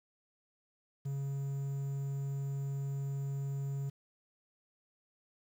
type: tone with quantisation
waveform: triangle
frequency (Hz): 138.59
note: C#3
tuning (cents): 0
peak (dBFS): -32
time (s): 1.05-3.9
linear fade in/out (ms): 10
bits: 10
effects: none